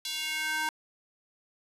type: tone with high-pass filter sweep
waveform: square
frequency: 311.1 Hz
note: D#4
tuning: in tune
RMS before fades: -32 dBFS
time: 0.05-0.69 s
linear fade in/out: 2 ms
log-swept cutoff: 3800 to 1100 Hz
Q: 2.2
effects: resampled to 32000 Hz